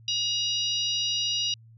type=harmonic tone with a mistuned harmonic; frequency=953 Hz; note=A#5; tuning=38 cents sharp; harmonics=3 / 4 / 5 / 6; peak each=-28 / -30 / -32 / -34 dBFS; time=0.08-1.54 s; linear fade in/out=2 ms; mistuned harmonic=5; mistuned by=+27 cents; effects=added 113 Hz sine -49 dBFS peak until 1.77 s